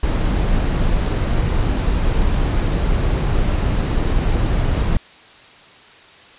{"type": "noise", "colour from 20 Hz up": "brown", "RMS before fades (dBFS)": -17, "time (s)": [0.03, 4.97], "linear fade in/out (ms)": 2, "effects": ["white hiss -44 dBFS RMS until 6.38 s", "resampled to 8000 Hz"]}